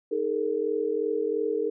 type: chord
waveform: sine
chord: D# suspended fourth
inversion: none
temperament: equal with one note detuned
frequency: 311.1 / 415.3 / 458.2 Hz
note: D#4 / G#4 / A#4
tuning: 0 / 0 / -30 cents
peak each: -33 / -28 / -27 dBFS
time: 0.11-1.7 s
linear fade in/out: 10 ms
effects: none